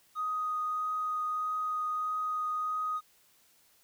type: tone with vibrato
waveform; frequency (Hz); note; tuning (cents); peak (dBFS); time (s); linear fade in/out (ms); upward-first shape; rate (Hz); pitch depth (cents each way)
triangle; 1247; D#6; +3; -26; 0.15-3.01; 50; triangle; 1.6; 9
effects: tanh soft clip ceiling -28 dBFS + white hiss -65 dBFS RMS until 3.83 s